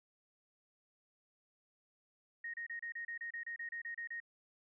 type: tone bursts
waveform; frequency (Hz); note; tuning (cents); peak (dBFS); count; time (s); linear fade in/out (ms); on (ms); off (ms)
sine; 1864.7; A#6; 0; -40; 14; 2.44-4.202; 5; 98; 30
effects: none